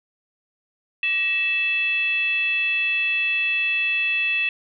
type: tone with frequency modulation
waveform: sine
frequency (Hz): 2637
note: E7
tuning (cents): 0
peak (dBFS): -19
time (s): 1.03-4.49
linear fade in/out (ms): 2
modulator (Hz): 735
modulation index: 0.52
effects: none